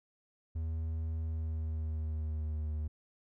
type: tone with pitch glide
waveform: triangle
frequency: 80.3 to 76.36 Hz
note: E2 to D#2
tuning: -45 to -32 cents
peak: -31 dBFS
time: 0.55-2.88 s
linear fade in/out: 10 ms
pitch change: -87 cents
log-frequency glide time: 1.24-2.76 s
effects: none